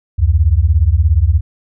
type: beating tone pair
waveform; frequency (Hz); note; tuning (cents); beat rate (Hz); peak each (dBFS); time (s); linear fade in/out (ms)
sine; 70.5 / 87.5; C#2 / F2; +30 / +4; 17; -11; 0.18-1.41; 20
effects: none